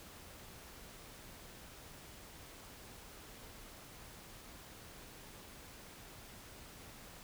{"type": "silence", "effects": ["pink hiss -54 dBFS RMS until 7.23 s"]}